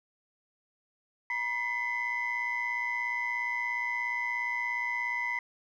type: tone cluster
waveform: sine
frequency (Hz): 962 / 2014 / 2131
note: B5 / B6 / C7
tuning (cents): -46 / +33 / +31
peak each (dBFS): -35 / -30 / -37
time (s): 1.3-5.39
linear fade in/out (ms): 2
effects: tanh soft clip ceiling -23 dBFS + 11-bit